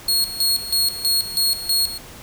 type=tone with tremolo; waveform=sawtooth; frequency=4313 Hz; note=C#8; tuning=48 cents flat; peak=-13 dBFS; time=0.08-1.98 s; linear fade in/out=5 ms; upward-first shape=square; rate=3.1 Hz; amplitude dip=75%; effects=pink hiss -40 dBFS RMS until 2.22 s